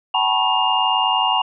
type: tone cluster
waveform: sine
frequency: 757 / 868 / 967 / 1095 / 2822 Hz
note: F#5 / A5 / B5 / C#6 / F7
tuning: +39 / -24 / -37 / -22 / +17 cents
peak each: -22 / -22 / -21 / -25 / -20 dBFS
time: 0.14-1.42 s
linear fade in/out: 5 ms
effects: none